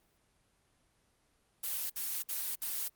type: noise bursts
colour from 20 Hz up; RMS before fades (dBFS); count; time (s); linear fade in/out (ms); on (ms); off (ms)
blue; -36; 4; 1.63-2.884; 10; 270; 58
effects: pink hiss -72 dBFS RMS until 2.95 s + Opus 24 kbps